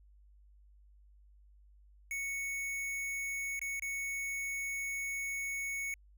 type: tone with dropouts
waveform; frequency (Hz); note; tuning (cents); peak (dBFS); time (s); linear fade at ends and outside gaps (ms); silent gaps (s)
square; 2217; C#7; 0; -36; 2.11-5.94; 1; 3.593-3.615 / 3.796-3.822
effects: added 50 Hz sine -58 dBFS peak until 6.17 s